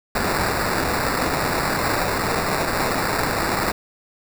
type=noise with sample-and-hold; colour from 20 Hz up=white; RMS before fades=-22 dBFS; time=0.15-3.72 s; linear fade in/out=5 ms; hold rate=3150 Hz; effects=none